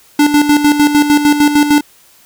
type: tone with tremolo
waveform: square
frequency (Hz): 293.7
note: D4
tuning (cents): 0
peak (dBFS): -6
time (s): 0.19-1.81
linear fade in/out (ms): 5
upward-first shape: square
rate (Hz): 6.6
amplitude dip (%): 60
effects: white hiss -46 dBFS RMS until 2.25 s